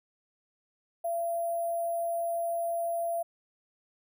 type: tone with sample-and-hold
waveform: sine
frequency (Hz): 678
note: E5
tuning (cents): +49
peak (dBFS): -28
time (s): 1.04-3.23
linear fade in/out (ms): 10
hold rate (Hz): 11025
effects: none